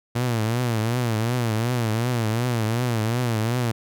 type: tone with vibrato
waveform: sawtooth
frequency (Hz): 116.54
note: A#2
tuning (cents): 0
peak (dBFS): -17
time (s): 0.15-3.72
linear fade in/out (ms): 10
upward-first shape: triangle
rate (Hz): 2.7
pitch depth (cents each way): 150
effects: none